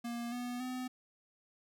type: tone with pitch steps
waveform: square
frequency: 236.4 / 244.9 / 253.7 Hz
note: A#3 / B3 / B3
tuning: +24 / -14 / +47 cents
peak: -38 dBFS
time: 0.04-0.88 s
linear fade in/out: 10 ms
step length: 280 ms
effects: none